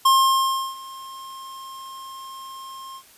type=tone with ADSR envelope; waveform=square; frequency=1066 Hz; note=C6; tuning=32 cents sharp; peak=-13 dBFS; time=0.05-3.03 s; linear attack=8 ms; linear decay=690 ms; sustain=-23 dB; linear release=70 ms; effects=white hiss -51 dBFS RMS until 3.17 s + resampled to 32000 Hz